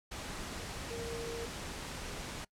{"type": "tone in noise", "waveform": "sine", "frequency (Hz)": 464.3, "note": "A#4", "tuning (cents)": -7, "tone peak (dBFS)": -39, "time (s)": [0.9, 1.46], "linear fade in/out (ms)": 10, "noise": "pink", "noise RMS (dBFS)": -42, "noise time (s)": [0.11, 2.45], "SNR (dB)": 0, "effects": ["noise-tail reverb RT60 0.1 s tail -23 dB re dry", "low-pass 9000 Hz 12 dB/octave"]}